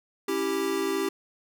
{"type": "chord", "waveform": "square", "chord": "C# diminished", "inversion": "none", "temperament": "equal", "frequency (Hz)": [277.2, 329.6, 392], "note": ["C#4", "E4", "G4"], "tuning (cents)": [0, 0, 0], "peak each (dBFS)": [-34, -32, -28], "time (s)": [0.28, 1.09], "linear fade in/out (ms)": 5, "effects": []}